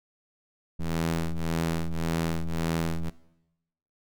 sawtooth ring-modulated tone, 82.2 Hz, E2, 4 cents flat, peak -19 dBFS, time 0.79-3.1 s, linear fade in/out 10 ms, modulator 83.1 Hz, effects noise-tail reverb RT60 0.9 s tail -19 dB re dry

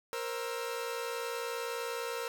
sawtooth tone cluster, 469.2 / 529 / 1328 Hz, A#4 / C5 / E6, +11 / +19 / +12 cents, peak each -33 / -37 / -39 dBFS, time 0.13-2.28 s, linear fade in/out 0 ms, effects none

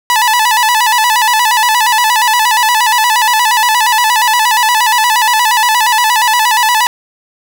sawtooth tone with vibrato, 923 Hz, A#5, 17 cents flat, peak -4 dBFS, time 0.1-6.87 s, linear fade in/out 0 ms, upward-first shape square, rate 8.5 Hz, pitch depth 100 cents each way, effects none

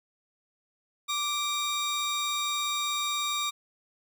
30% pulse tone pair together, 1174.7 / 3729 Hz, D6 / A#7, 0 / 0 cents, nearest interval octave + minor sixth, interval 2000 cents, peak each -28 dBFS, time 1.08-3.51 s, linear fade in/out 20 ms, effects none

